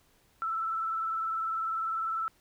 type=tone with vibrato; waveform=sine; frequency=1325 Hz; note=E6; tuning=9 cents sharp; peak=-29 dBFS; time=0.42-2.28 s; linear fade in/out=0 ms; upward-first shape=sine; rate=20 Hz; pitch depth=39 cents each way; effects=pink hiss -66 dBFS RMS until 2.4 s